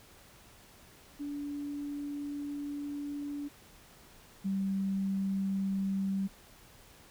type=tone pair in turn; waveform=sine; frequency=288.4 / 194.21 Hz; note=D4 / G3; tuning=-31 / -16 cents; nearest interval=perfect fifth; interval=685 cents; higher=first; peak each=-35 / -29 dBFS; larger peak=second; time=1.19-3.49 / 4.44-6.28 s; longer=first; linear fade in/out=20 ms; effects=pink hiss -57 dBFS RMS until 7.1 s